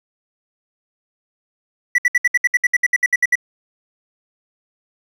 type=tone bursts; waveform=triangle; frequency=1960 Hz; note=B6; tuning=14 cents flat; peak=-9 dBFS; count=15; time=1.95-3.355 s; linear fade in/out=5 ms; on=33 ms; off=65 ms; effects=none